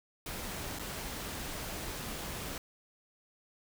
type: noise with dropouts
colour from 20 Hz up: pink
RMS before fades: -40 dBFS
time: 0.26-2.58 s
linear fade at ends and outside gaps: 2 ms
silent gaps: 0.788-0.794 s
effects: none